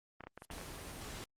clicks, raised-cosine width 0.5 ms, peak -31 dBFS, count 8, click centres 0.207 / 0.238 / 0.27 / 0.376 / 0.421 / 0.503 / 0.582 / 0.613 s
blue noise with exponential growth, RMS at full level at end -50 dBFS, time 0.34-0.45 s, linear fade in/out 0 ms, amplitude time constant 22 ms
pink noise, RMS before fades -46 dBFS, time 0.51-1.24 s, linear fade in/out 0 ms
effects low-pass 12000 Hz 12 dB/octave + Opus 24 kbps

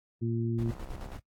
harmonic tone, 115.6 Hz, A#2, 14 cents flat, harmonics 1 / 2 / 3, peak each -30 / -33 / -35 dBFS, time 0.21-0.72 s, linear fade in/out 20 ms
brown noise with tremolo, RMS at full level -39 dBFS, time 0.58-1.2 s, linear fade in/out 10 ms, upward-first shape square, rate 9.3 Hz, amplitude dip 55%
click train, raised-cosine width 1 ms, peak -34 dBFS, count 33, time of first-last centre 0.66-1.149 s, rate 65.4 Hz
effects noise-tail reverb RT60 0.1 s tail -19 dB re dry + AAC 64 kbps

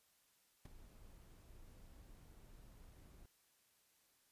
brown noise with ADSR envelope, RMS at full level -45 dBFS, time 0.65-3.26 s, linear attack 4 ms, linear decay 13 ms, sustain -15 dB, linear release 3 ms, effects white hiss -75 dBFS RMS until 4.31 s + resampled to 32000 Hz

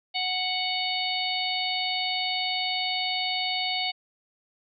harmonic tone, 740 Hz, F#5, in tune, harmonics 1 / 3 / 4 / 5 / 6, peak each -32 / -32 / -32 / -32 / -32 dBFS, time 0.14-3.92 s, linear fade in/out 20 ms, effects none

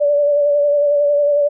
sine tone with vibrato, 580 Hz, D5, 22 cents flat, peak -11 dBFS, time 0-1.49 s, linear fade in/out 20 ms, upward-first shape sine, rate 11 Hz, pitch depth 27 cents each way, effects none

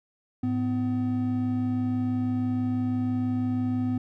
triangle tone pair together, 106.1 / 252.2 Hz, G#2 / B3, +38 / +36 cents, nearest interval octave + minor third, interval 1498 cents, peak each -28 / -23 dBFS, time 0.43-3.98 s, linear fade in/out 5 ms, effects none

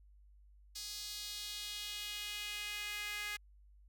sawtooth tone with high-pass filter sweep, 415.3 Hz, G#4, in tune, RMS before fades -43 dBFS, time 0.75-3.37 s, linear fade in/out 10 ms, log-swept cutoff 4700 to 2000 Hz, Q 2.3, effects added 50 Hz sine -59 dBFS peak until 3.88 s

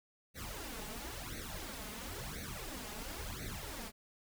pink noise with flanger, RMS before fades -44 dBFS, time 0.34-3.92 s, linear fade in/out 50 ms, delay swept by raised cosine 0.48 to 4.78 ms, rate 0.97 Hz, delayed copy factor +0.9, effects none

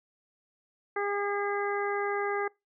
harmonic tone, 405.7 Hz, G#4, 41 cents flat, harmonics 1 / 2 / 3 / 4 / 5, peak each -31 / -34 / -36 / -37 / -38 dBFS, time 0.96-2.48 s, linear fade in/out 5 ms, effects noise-tail reverb RT60 0.2 s tail -23 dB re dry

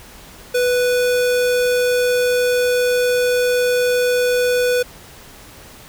square tone, 493.9 Hz, B4, in tune, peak -15 dBFS, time 0.54-4.83 s, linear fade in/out 10 ms, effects pink hiss -41 dBFS RMS until 5.88 s

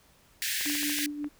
pink high-pass noise, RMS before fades -31 dBFS, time 0.42-1.06 s, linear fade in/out 0 ms, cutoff 1600 Hz, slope 96 dB/octave
clicks, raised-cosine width 0.5 ms, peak -28 dBFS, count 8, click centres 0.611 / 0.659 / 0.699 / 0.753 / 0.831 / 0.897 / 0.988 / 1.244 s
sine tone with tremolo, 293.7 Hz, D4, in tune, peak -30 dBFS, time 0.65-1.29 s, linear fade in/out 20 ms, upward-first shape sine, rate 5.5 Hz, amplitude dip 50%
effects pink hiss -61 dBFS RMS until 1.39 s

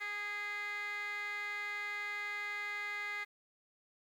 15% pulse tone with band-pass filter, 412 Hz, G#4, 14 cents flat, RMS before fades -40 dBFS, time 0-3.25 s, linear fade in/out 20 ms, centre 2200 Hz, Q 7.5, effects 11-bit

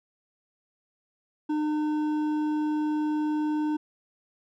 triangle tone with hard clipping, 303.4 Hz, D#4, 44 cents flat, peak -26 dBFS, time 1.49-3.77 s, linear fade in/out 10 ms, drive 11 dB, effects none

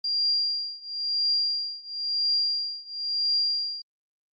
sine tone with tremolo, 4776 Hz, D8, 28 cents sharp, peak -20 dBFS, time 0.04-3.82 s, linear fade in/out 5 ms, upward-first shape triangle, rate 0.98 Hz, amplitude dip 95%, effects Opus 24 kbps

